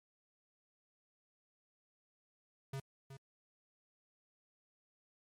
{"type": "tone with echo", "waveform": "square", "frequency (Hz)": 135.7, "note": "C#3", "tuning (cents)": -36, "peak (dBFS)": -40, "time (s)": [2.73, 2.8], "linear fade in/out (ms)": 5, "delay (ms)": 370, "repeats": 1, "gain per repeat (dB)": -10, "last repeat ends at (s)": 3.17, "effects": ["MP3 64 kbps"]}